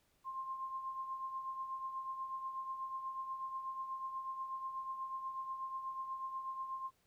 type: tone with tremolo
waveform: sine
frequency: 1057 Hz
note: C6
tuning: 17 cents sharp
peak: -37 dBFS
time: 0.24-6.91 s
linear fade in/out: 50 ms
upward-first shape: triangle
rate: 8.2 Hz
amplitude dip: 60%
effects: pink hiss -75 dBFS RMS until 7.06 s